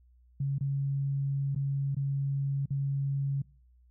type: tone with dropouts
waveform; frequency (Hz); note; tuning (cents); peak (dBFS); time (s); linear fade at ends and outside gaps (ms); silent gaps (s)
sine; 138.59; C#3; 0; -27; 0.4-3.42; 5; 0.584-0.608 / 1.549-1.56 / 1.948-1.966 / 2.658-2.705
effects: noise-tail reverb RT60 0.5 s tail -24 dB re dry + added 61 Hz sine -58 dBFS peak until 3.9 s